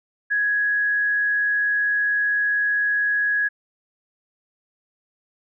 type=tone with frequency modulation; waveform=sine; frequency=1670 Hz; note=G#6; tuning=9 cents sharp; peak=-18 dBFS; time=0.3-3.49 s; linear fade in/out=20 ms; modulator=95.6 Hz; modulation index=0.28; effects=none